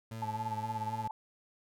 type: tone with vibrato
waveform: 30% pulse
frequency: 110 Hz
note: A2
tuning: in tune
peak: -37 dBFS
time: 0.11-1.08 s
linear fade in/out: 5 ms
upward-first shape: square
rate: 3.8 Hz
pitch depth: 34 cents each way
type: tone with tremolo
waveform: sine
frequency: 870 Hz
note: A5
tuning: 20 cents flat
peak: -31 dBFS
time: 0.22-1.11 s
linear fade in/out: 2 ms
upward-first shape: sine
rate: 17 Hz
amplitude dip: 85%
effects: none